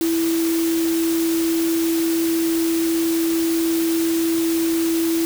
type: tone in noise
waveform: sine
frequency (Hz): 330.1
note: E4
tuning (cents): +2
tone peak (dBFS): -17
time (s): 0.01-5.25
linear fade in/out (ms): 0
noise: white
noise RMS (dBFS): -29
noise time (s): 0.01-5.25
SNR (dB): +9
effects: none